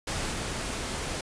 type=noise with level steps; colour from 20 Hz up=pink; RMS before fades=-31 / -33 dBFS; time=0.07-1.21 s; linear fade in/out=5 ms; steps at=0.31 s; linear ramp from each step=20 ms; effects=resampled to 22050 Hz